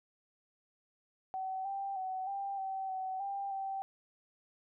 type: tone with pitch steps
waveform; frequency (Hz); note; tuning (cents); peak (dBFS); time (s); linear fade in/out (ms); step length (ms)
sine; 759 / 787 / 753 / 791 / 769 / 756 / 793 / 777; F#5 / G5 / F#5 / G5 / G5 / F#5 / G5 / G5; +44 / +7 / +30 / +15 / -33 / +37 / +20 / -16; -35; 1.34-3.82; 0; 310
effects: none